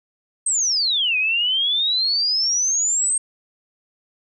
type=exponential two-way sweep; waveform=sine; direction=down then up; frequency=8500 to 2464 to 8500 Hz; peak=-17 dBFS; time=0.46-3.18 s; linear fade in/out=5 ms; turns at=1.17 s; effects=none